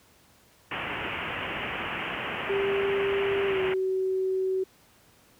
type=low-pass noise; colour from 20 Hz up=white; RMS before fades=-33 dBFS; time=0.71-3.74 s; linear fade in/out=5 ms; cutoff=3000 Hz; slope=96 dB/octave
type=tone with pitch glide; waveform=sine; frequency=395.7 to 377.6 Hz; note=G4 to F#4; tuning=+16 to +35 cents; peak=-24 dBFS; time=2.49-4.64 s; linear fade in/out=10 ms; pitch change=-81 cents; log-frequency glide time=3.46-3.61 s
effects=pink hiss -59 dBFS RMS until 5.39 s + high-pass 60 Hz 12 dB/octave